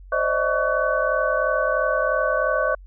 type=tone cluster; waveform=sine; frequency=523 / 594 / 637 / 1129 / 1505 Hz; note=C5 / D5 / D#5 / C#6 / F#6; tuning=-1 / +20 / +41 / +31 / +29 cents; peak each=-25 dBFS; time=0.12-2.75 s; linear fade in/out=5 ms; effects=added 46 Hz sine -40 dBFS peak until 2.86 s